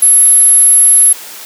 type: tone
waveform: sine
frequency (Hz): 11180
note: F9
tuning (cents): +1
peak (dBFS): -3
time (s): 0.02-1.13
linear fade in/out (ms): 5
effects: white hiss -29 dBFS RMS until 1.45 s + high-pass 300 Hz 12 dB/octave